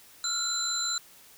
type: tone cluster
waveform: sine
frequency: 1345 / 1410 / 4032 / 7230 Hz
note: E6 / F6 / B7 / A8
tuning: +34 / +16 / +35 / +46 cents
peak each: -39 / -38 / -30 / -31 dBFS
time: 0.24-0.98 s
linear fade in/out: 2 ms
effects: white hiss -54 dBFS RMS until 1.37 s